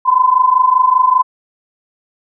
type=tone pair together; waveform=sine; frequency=1000 / 1025.1 Hz; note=B5 / C6; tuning=+21 / -36 cents; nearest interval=unison; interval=43 cents; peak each=-12 / -10 dBFS; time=0.05-1.23 s; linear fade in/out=20 ms; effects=none